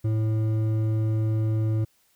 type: tone with hard clipping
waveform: sine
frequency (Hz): 109.6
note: A2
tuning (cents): -6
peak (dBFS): -23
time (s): 0.04-1.85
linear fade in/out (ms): 10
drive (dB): 8
effects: white hiss -65 dBFS RMS until 2.15 s